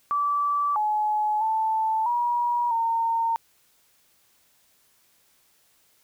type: tone with pitch steps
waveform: sine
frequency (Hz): 1158 / 849 / 881 / 959 / 915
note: D6 / G#5 / A5 / A#5 / A#5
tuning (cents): -25 / +38 / +2 / +49 / -32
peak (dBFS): -21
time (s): 0.11-3.36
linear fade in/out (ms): 0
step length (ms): 650
effects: white hiss -63 dBFS RMS until 6.03 s